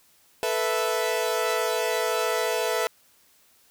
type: chord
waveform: sawtooth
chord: A suspended second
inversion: none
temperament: equal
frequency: 440 / 493.9 / 659.3 Hz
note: A4 / B4 / E5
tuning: 0 / 0 / 0 cents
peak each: -24 dBFS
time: 0.43-2.87 s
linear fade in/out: 0 ms
effects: white hiss -60 dBFS RMS until 3.7 s